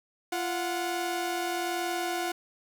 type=tone pair together; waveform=sawtooth; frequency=345.4 / 731.9 Hz; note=F4 / F#5; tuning=-19 / -19 cents; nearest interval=octave + minor second; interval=1300 cents; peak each=-28 dBFS; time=0.32-2.32 s; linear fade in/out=5 ms; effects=none